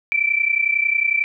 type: tone pair together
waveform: sine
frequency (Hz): 2318 / 2349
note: D7 / D7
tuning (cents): -23 / 0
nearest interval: unison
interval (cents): 23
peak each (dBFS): -19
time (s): 0.12-1.24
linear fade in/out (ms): 0
effects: none